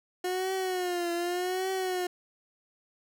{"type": "tone with vibrato", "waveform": "30% pulse", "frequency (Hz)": 361, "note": "F#4", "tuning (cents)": -43, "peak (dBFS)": -26, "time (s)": [0.24, 2.07], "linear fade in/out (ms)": 5, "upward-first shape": "triangle", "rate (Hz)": 0.85, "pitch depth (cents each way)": 98, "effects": []}